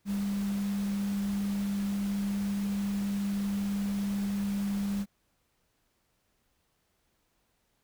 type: tone in noise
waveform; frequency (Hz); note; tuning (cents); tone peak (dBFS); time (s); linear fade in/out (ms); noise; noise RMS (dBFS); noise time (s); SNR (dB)
sine; 200.3; G3; +38; -28; 0.05-5.06; 50; pink; -45; 0.05-5.06; +14
effects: pink hiss -74 dBFS RMS until 7.83 s